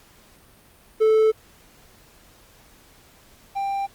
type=tone pair in turn; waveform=triangle; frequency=437.7 / 790.3 Hz; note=A4 / G5; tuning=-9 / +14 cents; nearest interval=minor seventh; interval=1023 cents; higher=second; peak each=-12 / -21 dBFS; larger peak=first; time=1-1.32 / 3.55-3.87 s; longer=neither; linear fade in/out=20 ms; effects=pink hiss -53 dBFS RMS until 3.94 s + Opus 48 kbps